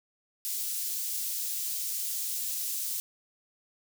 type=high-pass noise; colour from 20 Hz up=white; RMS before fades=-33 dBFS; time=0.45-3 s; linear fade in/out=0 ms; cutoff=5200 Hz; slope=12 dB/octave; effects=none